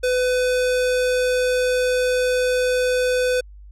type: tone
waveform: square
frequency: 502 Hz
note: B4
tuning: 28 cents sharp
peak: -18 dBFS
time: 0.03-3.41 s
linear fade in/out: 10 ms
effects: added 50 Hz sine -39 dBFS peak until 3.71 s + low-pass 10000 Hz 12 dB/octave